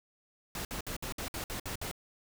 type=noise bursts; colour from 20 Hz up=pink; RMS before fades=-38 dBFS; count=9; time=0.55-1.914 s; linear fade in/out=2 ms; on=100 ms; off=58 ms; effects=none